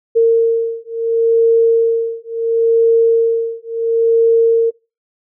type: beating tone pair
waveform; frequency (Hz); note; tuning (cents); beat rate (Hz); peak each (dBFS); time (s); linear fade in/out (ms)
sine; 457.6 / 458.32; A#4 / A#4; -32 / -29; 0.72; -13; 0.15-4.71; 20
effects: noise-tail reverb RT60 0.3 s tail -24 dB re dry